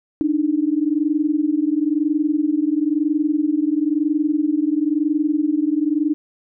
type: tone pair together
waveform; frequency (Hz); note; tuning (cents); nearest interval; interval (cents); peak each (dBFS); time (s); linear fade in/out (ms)
sine; 291.8 / 312.8; D4 / D#4; -11 / +9; minor second; 120; -19; 0.21-6.14; 0
effects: none